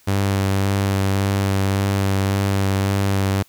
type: tone with vibrato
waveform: sawtooth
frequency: 98 Hz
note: G2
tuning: in tune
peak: -13 dBFS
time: 0.07-3.43 s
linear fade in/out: 10 ms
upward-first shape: sine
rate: 1.8 Hz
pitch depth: 16 cents each way
effects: white hiss -54 dBFS RMS until 3.48 s